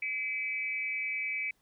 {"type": "tone with amplitude modulation", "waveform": "sine", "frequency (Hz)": 2300, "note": "D7", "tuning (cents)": -37, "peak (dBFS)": -27, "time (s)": [0.02, 1.51], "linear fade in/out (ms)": 5, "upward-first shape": "sine", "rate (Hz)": 250, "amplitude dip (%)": 90, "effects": ["pink hiss -72 dBFS RMS until 1.61 s"]}